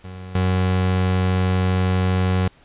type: tone with level steps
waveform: 30% pulse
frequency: 92.5 Hz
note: F#2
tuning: in tune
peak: -30 / -14 dBFS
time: 0.04-2.48 s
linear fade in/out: 5 ms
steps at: 0.35 s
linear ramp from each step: 2 ms
effects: pink hiss -53 dBFS RMS until 2.64 s + resampled to 8000 Hz